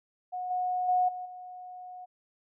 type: tone with level steps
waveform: sine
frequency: 729 Hz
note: F#5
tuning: 26 cents flat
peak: -32 / -27 / -22 / -35 / -41 dBFS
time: 0.32-2.06 s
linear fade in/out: 20 ms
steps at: 0.5 / 0.88 / 1.08 / 1.25 s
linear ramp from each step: 10 ms
effects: none